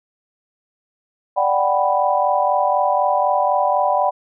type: chord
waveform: sine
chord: G major seventh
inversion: second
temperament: equal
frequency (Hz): 587.3 / 740 / 784 / 987.8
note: D5 / F#5 / G5 / B5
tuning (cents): 0 / 0 / 0 / 0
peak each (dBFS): -20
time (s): 1.36-4.11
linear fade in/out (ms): 20
effects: none